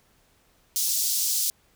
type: high-pass noise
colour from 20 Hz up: pink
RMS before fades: -25 dBFS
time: 0.76-1.5 s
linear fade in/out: 0 ms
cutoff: 4700 Hz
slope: 24 dB/octave
effects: pink hiss -63 dBFS RMS until 1.75 s